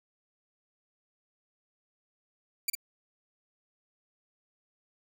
5% pulse tone with echo, 2338 Hz, D7, 8 cents flat, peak -16 dBFS, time 2.68-2.7 s, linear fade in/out 5 ms, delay 52 ms, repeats 1, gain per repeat -5 dB, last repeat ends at 2.752 s, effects none

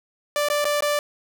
sawtooth tone with dropouts, 587.3 Hz, D5, in tune, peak -16 dBFS, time 0.36-0.99 s, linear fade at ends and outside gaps 1 ms, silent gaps 0.486-0.5 / 0.644-0.652 / 0.807-0.823 s, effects 9-bit

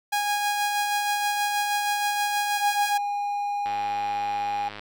sawtooth tone with tremolo, 823 Hz, G#5, 16 cents flat, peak -18 dBFS, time 0.12-2.98 s, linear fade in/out 10 ms, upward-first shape sine, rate 6.3 Hz, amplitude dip 30%
triangle tone, 816 Hz, G#5, 31 cents flat, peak -23 dBFS, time 2.57-4.69 s, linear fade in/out 10 ms
click train, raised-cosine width 0.3 ms, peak -21 dBFS, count 119, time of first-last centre 3.66-4.795 s, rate 104 Hz
effects none

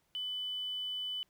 sine tone with quantisation, 3000 Hz, F#7, 23 cents sharp, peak -35 dBFS, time 0.15-1.23 s, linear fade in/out 0 ms, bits 10, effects pink hiss -75 dBFS RMS until 1.29 s

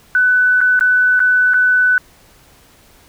sine tone with dropouts, 1497 Hz, F#6, 20 cents sharp, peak -9 dBFS, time 0.15-1.98 s, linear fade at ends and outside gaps 1 ms, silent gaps 0.606-0.613 / 0.793-0.809 / 1.194-1.202 / 1.536-1.542 s, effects pink hiss -48 dBFS RMS until 3.08 s

